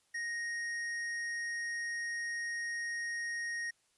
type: tone with tanh clipping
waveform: sine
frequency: 1869 Hz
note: A#6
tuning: 4 cents sharp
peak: -37 dBFS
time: 0.14-3.71 s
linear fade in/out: 10 ms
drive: 12 dB
effects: white hiss -73 dBFS RMS until 3.97 s + resampled to 24000 Hz